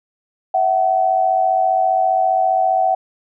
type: tone pair together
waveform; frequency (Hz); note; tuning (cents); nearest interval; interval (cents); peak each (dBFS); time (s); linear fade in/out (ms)
sine; 660 / 755; E5 / F#5; +2 / +35; major second; 233; -19 / -14; 0.54-2.95; 5
effects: none